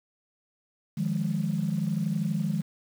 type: tone cluster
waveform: sine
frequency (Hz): 153.9 / 174.8 / 206.7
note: D#3 / F3 / G#3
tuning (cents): -19 / +2 / -8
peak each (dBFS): -29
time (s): 0.97-2.62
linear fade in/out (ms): 10
effects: tanh soft clip ceiling -17 dBFS + 8-bit